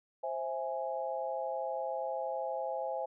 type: chord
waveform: sine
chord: C augmented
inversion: none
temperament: equal with one note detuned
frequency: 526.9 / 659.3 / 830.6 Hz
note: C5 / E5 / G#5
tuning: +12 / 0 / 0 cents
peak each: -37 / -38 / -38 dBFS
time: 0.23-3.06 s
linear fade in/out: 10 ms
effects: none